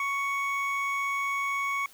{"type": "tone pair together", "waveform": "triangle", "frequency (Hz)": [1111.1, 2226], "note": ["C#6", "C#7"], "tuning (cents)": [4, 7], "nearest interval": "octave", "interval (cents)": 1203, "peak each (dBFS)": -28, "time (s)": [0, 1.86], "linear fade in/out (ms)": 2, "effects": ["white hiss -54 dBFS RMS until 1.93 s"]}